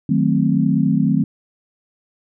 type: chord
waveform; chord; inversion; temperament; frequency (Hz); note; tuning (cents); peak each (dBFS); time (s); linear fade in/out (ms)
sine; D# diminished seventh; none; equal; 155.56 / 185 / 220 / 261.6; D#3 / F#3 / A3 / C4; 0 / 0 / 0 / 0; -19; 0.09-1.24; 5
effects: none